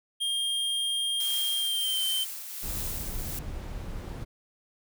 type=tone with pitch glide; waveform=square; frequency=3215 to 3105 Hz; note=G7 to G7; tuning=+43 to -17 cents; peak=-27 dBFS; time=0.2-2.25 s; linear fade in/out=20 ms; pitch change=-60 cents; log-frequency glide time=1.56-2.01 s
type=noise with tremolo; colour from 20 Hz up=blue; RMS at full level=-34 dBFS; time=1.2-3.39 s; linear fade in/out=2 ms; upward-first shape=triangle; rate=1.4 Hz; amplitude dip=55%
type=noise; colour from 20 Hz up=brown; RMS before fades=-36 dBFS; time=2.62-4.25 s; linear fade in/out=20 ms
effects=none